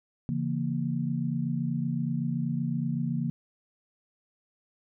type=chord; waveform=sine; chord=A# diminished; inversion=first; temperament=just; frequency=139.85 / 167.82 / 233.1 Hz; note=C#3 / E3 / A#3; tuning=+16 / +31 / 0 cents; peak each=-31 dBFS; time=0.29-3.3 s; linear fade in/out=0 ms; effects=none